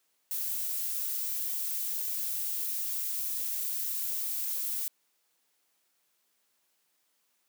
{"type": "noise", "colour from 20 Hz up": "violet", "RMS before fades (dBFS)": -33, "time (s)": [0.31, 4.88], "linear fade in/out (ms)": 0, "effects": ["white hiss -74 dBFS RMS until 7.48 s", "high-pass 200 Hz 12 dB/octave"]}